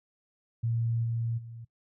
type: tone with level steps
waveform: sine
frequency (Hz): 115.7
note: A#2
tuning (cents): -13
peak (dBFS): -26 / -28 / -41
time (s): 0.63-1.65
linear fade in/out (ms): 10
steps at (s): 1.03 / 1.37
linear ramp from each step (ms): 20
effects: noise-tail reverb RT60 0.1 s tail -20 dB re dry